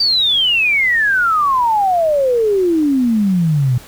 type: exponential sweep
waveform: sine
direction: down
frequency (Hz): 4699 to 120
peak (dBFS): -11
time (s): 0-3.78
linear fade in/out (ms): 5
effects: pink hiss -39 dBFS RMS until 3.87 s